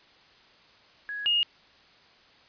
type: tone pair in turn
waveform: sine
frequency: 1668 / 2854 Hz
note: G#6 / F7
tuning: +7 / +37 cents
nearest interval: major sixth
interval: 930 cents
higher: second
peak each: -32 / -21 dBFS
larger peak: second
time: 1.09-1.26 / 1.26-1.43 s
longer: neither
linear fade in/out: 0 ms
effects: white hiss -57 dBFS RMS until 2.48 s + resampled to 11025 Hz